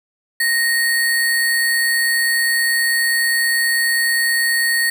sine tone with sample-and-hold, 1864.7 Hz, A#6, in tune, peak -14 dBFS, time 0.4-4.9 s, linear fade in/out 5 ms, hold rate 6300 Hz, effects none

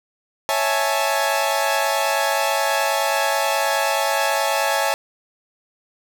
sawtooth chord, A major seventh, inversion first, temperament equal, 554.4 / 659.3 / 830.6 / 880 Hz, C#5 / E5 / G#5 / A5, 0 / 0 / 0 / 0 cents, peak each -20 dBFS, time 0.49-4.94 s, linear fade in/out 0 ms, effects none

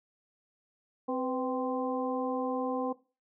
harmonic tone with a mistuned harmonic, 260 Hz, C4, 11 cents flat, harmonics 1 / 2 / 3 / 4, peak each -33 / -33 / -37 / -39 dBFS, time 1.08-2.93 s, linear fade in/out 10 ms, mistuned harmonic 2, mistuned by -60 cents, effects noise-tail reverb RT60 0.3 s tail -17 dB re dry

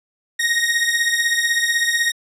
sawtooth beating tone pair, 1864.7 / 1880.7 Hz, A#6 / A#6, 0 / +15 cents, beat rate 16 Hz, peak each -15 / -17 dBFS, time 0.39-2.12 s, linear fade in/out 10 ms, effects low-pass 11000 Hz 12 dB/octave

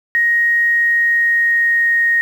sine tone with pitch glide, 1876 to 1865.2 Hz, A#6 to A#6, +11 to +1 cents, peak -11 dBFS, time 0.15-2.21 s, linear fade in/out 0 ms, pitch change -10 cents, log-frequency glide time 0.67-1.95 s, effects 7-bit

